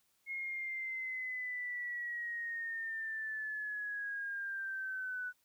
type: linear sweep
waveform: sine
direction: down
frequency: 2161 to 1480 Hz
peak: -37 dBFS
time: 0.26-5.33 s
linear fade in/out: 50 ms
effects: white hiss -75 dBFS RMS until 5.44 s